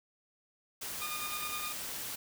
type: noise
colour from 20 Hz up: white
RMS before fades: -40 dBFS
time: 0.81-2.16 s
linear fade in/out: 10 ms
type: tone with tremolo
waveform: 20% pulse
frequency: 1219 Hz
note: D#6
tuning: 36 cents flat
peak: -32 dBFS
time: 1.01-1.73 s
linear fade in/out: 10 ms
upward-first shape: square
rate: 9.7 Hz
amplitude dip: 40%
effects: none